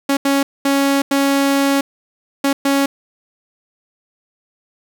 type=tone bursts at uneven times; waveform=sawtooth; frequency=277.2 Hz; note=C#4; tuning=in tune; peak=-9 dBFS; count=6; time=0.09-0.17 / 0.25-0.43 / 0.65-1.02 / 1.11-1.81 / 2.44-2.53 / 2.65-2.86 s; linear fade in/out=5 ms; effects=8-bit